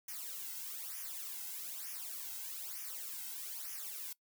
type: noise with flanger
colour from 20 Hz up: blue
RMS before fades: -44 dBFS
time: 0.08-4.13 s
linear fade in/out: 5 ms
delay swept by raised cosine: 0.24 to 1.74 ms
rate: 1.1 Hz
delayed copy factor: -0.9
effects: noise-tail reverb RT60 0.1 s tail -21 dB re dry